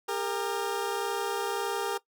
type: tone pair together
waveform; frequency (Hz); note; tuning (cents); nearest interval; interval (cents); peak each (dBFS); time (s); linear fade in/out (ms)
20% pulse; 401.1 / 462.8; G4 / A#4; +40 / -13; major second; 247; -27; 0.08-1.98; 10
effects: noise-tail reverb RT60 0.1 s tail -18 dB re dry